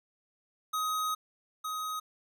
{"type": "tone pair in turn", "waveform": "square", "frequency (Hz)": [1259, 1259], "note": ["D#6", "D#6"], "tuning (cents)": [20, 20], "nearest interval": "unison", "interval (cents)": 0, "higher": "neither", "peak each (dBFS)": [-30, -34], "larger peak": "first", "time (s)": [[0.73, 1.15], [1.64, 2]], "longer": "first", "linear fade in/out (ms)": 10, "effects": []}